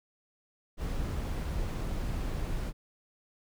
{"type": "noise", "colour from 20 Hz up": "brown", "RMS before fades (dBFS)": -33, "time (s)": [0.77, 2.73], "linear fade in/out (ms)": 50, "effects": []}